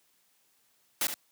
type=noise with echo; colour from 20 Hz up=white; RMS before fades=-28 dBFS; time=1.01-1.07 s; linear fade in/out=2 ms; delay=71 ms; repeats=1; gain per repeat=-8 dB; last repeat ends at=1.141 s; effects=white hiss -69 dBFS RMS until 1.31 s + high-pass 100 Hz 12 dB/octave